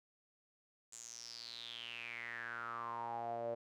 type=tone with band-pass filter sweep; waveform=sawtooth; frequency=117.2 Hz; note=A#2; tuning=10 cents sharp; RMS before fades=-45 dBFS; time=0.92-3.55 s; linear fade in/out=10 ms; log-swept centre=7500 to 550 Hz; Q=8.3; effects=none